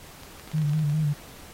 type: clicks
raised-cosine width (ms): 0.2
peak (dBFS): -26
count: 10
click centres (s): 0.234 / 0.397 / 0.476 / 0.516 / 0.582 / 0.618 / 0.696 / 0.734 / 0.792 / 0.898
type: tone with vibrato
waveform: sine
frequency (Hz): 151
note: D3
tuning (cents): +48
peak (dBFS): -21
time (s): 0.53-1.14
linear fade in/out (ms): 20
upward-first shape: square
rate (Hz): 4.9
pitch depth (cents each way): 50
effects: pink hiss -47 dBFS RMS until 1.53 s + AAC 48 kbps